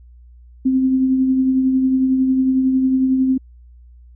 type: tone with tremolo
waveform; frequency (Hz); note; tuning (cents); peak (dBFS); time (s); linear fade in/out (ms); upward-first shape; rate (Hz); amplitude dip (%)
sine; 261.6; C4; 0; -11; 0.65-3.38; 10; triangle; 11; 40
effects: added 60 Hz sine -41 dBFS peak until 4.15 s